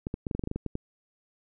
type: clicks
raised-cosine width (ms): 3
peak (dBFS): -18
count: 12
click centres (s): 0.069 / 0.141 / 0.268 / 0.312 / 0.35 / 0.394 / 0.438 / 0.474 / 0.514 / 0.56 / 0.663 / 0.754
effects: none

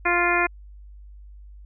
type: harmonic tone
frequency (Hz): 349.2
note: F4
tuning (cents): 0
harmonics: 1 / 2 / 3 / 4 / 5 / 6 / 7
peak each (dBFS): -26 / -26 / -26 / -26 / -26 / -26 / -26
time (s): 0.05-0.47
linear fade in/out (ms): 10
effects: added 50 Hz sine -41 dBFS peak until 1.65 s

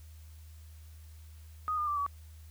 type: tone with pitch steps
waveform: sine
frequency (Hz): 1244.5 / 1208.4 / 1173.3 / 1139.2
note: D#6 / D6 / D6 / C#6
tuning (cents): 0 / +49 / -2 / +47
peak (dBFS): -29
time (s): 1.68-2.064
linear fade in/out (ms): 0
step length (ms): 96
effects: added 78 Hz sine -48 dBFS peak until 2.5 s + white hiss -63 dBFS RMS until 2.5 s

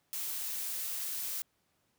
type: noise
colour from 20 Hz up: blue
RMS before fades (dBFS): -37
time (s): 0.13-1.42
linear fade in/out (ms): 0
effects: pink hiss -75 dBFS RMS until 1.98 s + high-pass 80 Hz 12 dB/octave

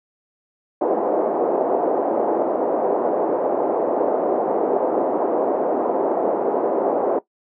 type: band-pass noise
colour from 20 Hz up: pink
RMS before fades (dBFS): -20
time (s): 0.81-7.19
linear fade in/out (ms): 5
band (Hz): 350 to 750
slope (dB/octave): 24
effects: noise-tail reverb RT60 0.1 s tail -17 dB re dry

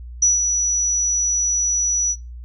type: tone with ADSR envelope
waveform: sine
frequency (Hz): 5890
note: F#8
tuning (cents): -9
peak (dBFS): -11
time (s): 0.22-2.16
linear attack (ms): 6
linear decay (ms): 160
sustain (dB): -6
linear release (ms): 54
effects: noise-tail reverb RT60 0.2 s tail -17 dB re dry + added 60 Hz sine -32 dBFS peak until 2.44 s

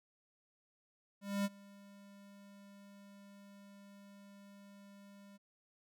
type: tone with ADSR envelope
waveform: square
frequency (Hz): 200.1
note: G3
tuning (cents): +36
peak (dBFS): -32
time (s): 1.21-5.38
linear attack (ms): 240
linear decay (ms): 35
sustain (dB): -24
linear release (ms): 22
effects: none

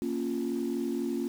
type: chord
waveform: sine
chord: Bb minor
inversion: none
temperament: equal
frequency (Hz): 233.1 / 277.2 / 349.2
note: Bb3 / Db4 / F4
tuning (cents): 0 / 0 / 0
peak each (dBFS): -32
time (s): 0.02-1.28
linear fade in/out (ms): 0
effects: tanh soft clip ceiling -22 dBFS + 8-bit

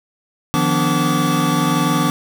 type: tone cluster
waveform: square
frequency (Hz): 153.9 / 175 / 245.7 / 291.4 / 1156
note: D#3 / F3 / B3 / D4 / D6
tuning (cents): -19 / +4 / -9 / -13 / -28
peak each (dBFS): -22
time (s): 0.54-2.1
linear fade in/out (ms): 0
effects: none

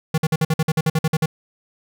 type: tone bursts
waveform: square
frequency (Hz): 158.4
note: D#3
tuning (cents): +31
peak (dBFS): -16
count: 13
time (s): 0.14-1.259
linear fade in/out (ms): 5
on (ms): 39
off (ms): 51
effects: none

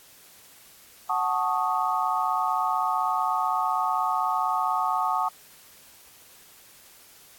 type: chord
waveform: sine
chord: D# half-diminished seventh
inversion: first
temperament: equal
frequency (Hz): 740 / 880 / 1108.7 / 1244.5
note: F#5 / A5 / C#6 / D#6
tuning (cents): 0 / 0 / 0 / 0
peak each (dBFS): -28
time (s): 1.09-5.29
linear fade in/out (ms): 10
effects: white hiss -52 dBFS RMS until 7.38 s + AAC 64 kbps

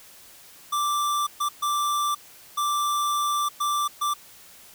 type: tone bursts at uneven times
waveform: square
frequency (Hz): 1174.7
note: D6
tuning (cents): 0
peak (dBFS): -23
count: 6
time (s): 0.72-1.27 / 1.4-1.49 / 1.62-2.15 / 2.57-3.49 / 3.6-3.88 / 4.01-4.14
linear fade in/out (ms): 10
effects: white hiss -49 dBFS RMS until 4.74 s

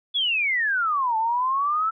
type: exponential two-way sweep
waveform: sine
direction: down then up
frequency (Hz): 3470 to 871 to 1336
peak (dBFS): -20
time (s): 0.14-1.91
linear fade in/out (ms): 20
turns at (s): 1.17
effects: none

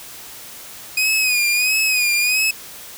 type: tone with vibrato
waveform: sawtooth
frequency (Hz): 2489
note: D#7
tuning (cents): 0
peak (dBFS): -12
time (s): 0.97-2.51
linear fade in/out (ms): 5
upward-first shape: sine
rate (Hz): 1.5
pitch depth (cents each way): 67
effects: white hiss -37 dBFS RMS until 2.97 s

